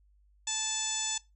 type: harmonic tone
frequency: 875 Hz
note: A5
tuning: 10 cents flat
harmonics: 1 / 2 / 3 / 4 / 5 / 6 / 7 / 8 / 9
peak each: -43 / -45 / -42 / -36 / -46 / -42 / -39 / -35 / -38 dBFS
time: 0.47-1.18 s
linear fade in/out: 5 ms
effects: noise-tail reverb RT60 0.2 s tail -18 dB re dry + added 50 Hz sine -61 dBFS peak until 1.35 s